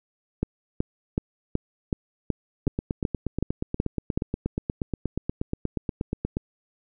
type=two click trains; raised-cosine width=3 ms; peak=-10 / -13 dBFS; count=11 / 32; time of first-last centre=0.43-4.175 / 2.67-6.369 s; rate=2.67 / 8.38 Hz; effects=none